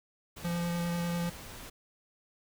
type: noise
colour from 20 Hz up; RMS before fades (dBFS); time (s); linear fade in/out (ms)
pink; -46; 0.36-1.7; 10
type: tone with vibrato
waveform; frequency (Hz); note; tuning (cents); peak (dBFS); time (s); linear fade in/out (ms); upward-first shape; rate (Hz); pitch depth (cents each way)
square; 172.1; F3; -25; -31; 0.44-1.3; 10; square; 10; 8
effects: none